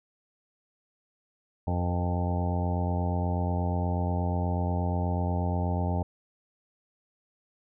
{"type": "harmonic tone with a mistuned harmonic", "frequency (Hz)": 88.3, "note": "F2", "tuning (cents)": 20, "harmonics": [1, 2, 3, 4, 5, 6, 7, 8, 9, 10], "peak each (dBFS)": [-27, -32, -37, -42, -41, -44, -38, -45, -37, -40], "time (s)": [1.67, 6.03], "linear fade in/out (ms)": 5, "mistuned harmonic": 6, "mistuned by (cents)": -33, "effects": []}